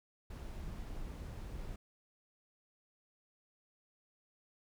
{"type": "noise", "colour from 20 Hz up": "brown", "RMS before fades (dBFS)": -44, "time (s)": [0.3, 1.76], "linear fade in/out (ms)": 5, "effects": []}